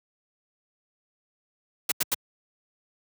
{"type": "noise bursts", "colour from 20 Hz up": "white", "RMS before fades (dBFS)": -24, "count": 3, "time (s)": [1.89, 2.144], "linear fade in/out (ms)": 5, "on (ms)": 28, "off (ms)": 85, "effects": ["high-pass 100 Hz 12 dB/octave"]}